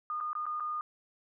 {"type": "tone with dropouts", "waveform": "sine", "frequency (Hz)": 1222, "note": "D#6", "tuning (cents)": -32, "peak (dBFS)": -32, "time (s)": [0.1, 0.81], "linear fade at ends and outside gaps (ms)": 1, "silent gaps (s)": [[0.203, 0.209], [0.331, 0.352], [0.456, 0.465], [0.599, 0.605]], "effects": []}